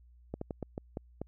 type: slowing click train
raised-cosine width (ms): 2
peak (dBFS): -23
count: 7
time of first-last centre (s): 0.34-1.216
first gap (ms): 74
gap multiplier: 1.27
effects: added 60 Hz sine -56 dBFS peak until 1.27 s